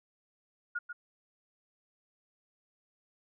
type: tone with echo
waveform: sine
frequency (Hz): 1431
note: F6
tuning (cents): +42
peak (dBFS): -31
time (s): 0.75-0.79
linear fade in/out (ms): 10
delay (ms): 140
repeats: 1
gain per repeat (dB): -7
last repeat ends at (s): 0.93
effects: none